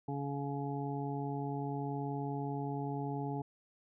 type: harmonic tone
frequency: 140.8 Hz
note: C#3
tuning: 27 cents sharp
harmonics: 1 / 2 / 3 / 5 / 6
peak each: -38 / -40 / -43 / -46 / -43 dBFS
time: 0.08-3.42 s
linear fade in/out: 5 ms
effects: none